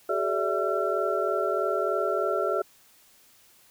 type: tone cluster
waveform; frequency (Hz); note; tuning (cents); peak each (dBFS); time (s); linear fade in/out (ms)
sine; 380.4 / 423.6 / 579 / 660 / 1355; F#4 / G#4 / D5 / E5 / E6; +48 / +34 / -25 / +2 / +47; -30; 0.09-2.62; 5
effects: white hiss -58 dBFS RMS until 3.7 s